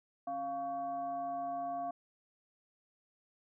sine tone with frequency modulation, 698.5 Hz, F5, in tune, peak -35 dBFS, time 0.27-1.91 s, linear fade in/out 5 ms, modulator 425 Hz, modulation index 0.54, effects none

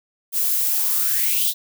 violet noise with high-pass filter sweep, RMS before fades -20 dBFS, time 0.32-1.54 s, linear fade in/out 50 ms, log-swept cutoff 310 to 3800 Hz, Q 6, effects none

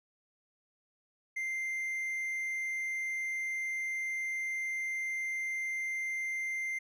triangle tone, 2091 Hz, C7, 2 cents flat, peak -31 dBFS, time 1.36-6.79 s, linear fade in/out 10 ms, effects none

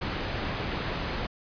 pink low-pass noise, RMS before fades -32 dBFS, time 0.01-1.27 s, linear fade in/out 10 ms, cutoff 3700 Hz, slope 12 dB/octave, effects resampled to 11025 Hz

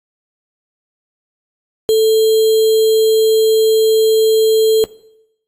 sine tone with sample-and-hold, 440 Hz, A4, in tune, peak -8 dBFS, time 1.89-4.84 s, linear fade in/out 0 ms, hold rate 3675 Hz, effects noise-tail reverb RT60 0.8 s tail -20 dB re dry + AAC 64 kbps

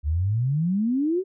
sine exponential sweep, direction up, 70.2 to 392 Hz, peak -20 dBFS, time 0.03-1.24 s, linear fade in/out 50 ms, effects none

